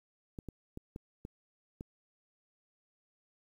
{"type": "clicks", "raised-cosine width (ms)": 3, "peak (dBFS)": -29, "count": 6, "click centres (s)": [0.388, 0.487, 0.774, 0.961, 1.251, 1.809], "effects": ["10-bit"]}